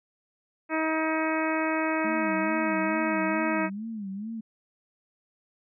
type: harmonic tone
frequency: 317.2 Hz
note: D#4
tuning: 33 cents sharp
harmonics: 1 / 2 / 3 / 4 / 5 / 6 / 7 / 8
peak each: -28 / -31 / -33 / -34 / -35 / -36 / -36 / -37 dBFS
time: 0.69-3.7 s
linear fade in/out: 50 ms
type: tone with vibrato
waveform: sine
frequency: 209.2 Hz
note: G#3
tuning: 13 cents sharp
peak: -32 dBFS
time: 2.04-4.41 s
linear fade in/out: 10 ms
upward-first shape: sine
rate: 2.3 Hz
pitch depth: 150 cents each way
effects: none